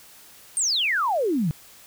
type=exponential sweep; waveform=sine; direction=down; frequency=9050 to 142.2 Hz; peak=-20 dBFS; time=0.57-1.51 s; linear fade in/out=0 ms; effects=white hiss -49 dBFS RMS until 1.86 s